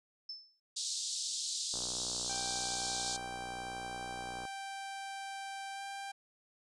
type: tone with exponential decay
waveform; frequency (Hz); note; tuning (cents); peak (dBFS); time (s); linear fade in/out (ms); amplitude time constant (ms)
sine; 5274; E8; 0; -38; 0.29-0.6; 5; 66
type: band-pass noise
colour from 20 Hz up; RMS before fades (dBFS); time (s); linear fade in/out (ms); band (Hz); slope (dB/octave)
pink; -38; 0.76-3.17; 10; 3700 to 8500; 48
type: click train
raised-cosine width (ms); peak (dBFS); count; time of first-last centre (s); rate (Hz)
1; -32; 167; 1.74-4.452; 61.2
type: tone with pitch glide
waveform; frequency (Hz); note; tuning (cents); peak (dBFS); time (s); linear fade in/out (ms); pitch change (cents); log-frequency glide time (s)
sawtooth; 784 to 790.4; G5 to G5; 0 to +14; -37; 2.29-6.12; 10; +14; 5.73-5.82
effects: resampled to 24000 Hz